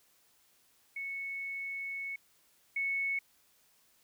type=tone pair in turn; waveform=sine; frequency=2208 / 2208 Hz; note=C#7 / C#7; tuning=-7 / -7 cents; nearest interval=unison; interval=0 cents; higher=neither; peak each=-36 / -30 dBFS; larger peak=second; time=0.96-2.16 / 2.76-3.19 s; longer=first; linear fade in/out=5 ms; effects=white hiss -68 dBFS RMS until 4.03 s